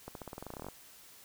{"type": "accelerating click train", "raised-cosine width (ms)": 1, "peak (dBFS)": -28, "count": 16, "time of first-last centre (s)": [0.08, 0.686], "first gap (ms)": 72, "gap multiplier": 0.91, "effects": ["white hiss -56 dBFS RMS until 1.24 s"]}